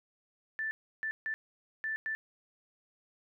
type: tone bursts at uneven times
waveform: sine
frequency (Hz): 1764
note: A6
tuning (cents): +4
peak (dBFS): -32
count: 5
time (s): 0.59-0.71 / 1.03-1.11 / 1.26-1.34 / 1.84-1.96 / 2.06-2.15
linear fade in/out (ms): 0
effects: none